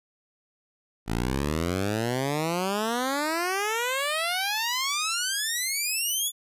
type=exponential sweep; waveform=10% pulse; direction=up; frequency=53.3 to 3499 Hz; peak=-17 dBFS; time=1.06-6.32 s; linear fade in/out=50 ms; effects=resampled to 32000 Hz